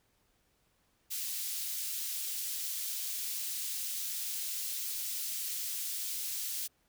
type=high-pass noise; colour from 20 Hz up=white; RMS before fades=-37 dBFS; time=1.1-6.68 s; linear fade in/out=20 ms; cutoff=3500 Hz; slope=12 dB/octave; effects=pink hiss -73 dBFS RMS until 6.88 s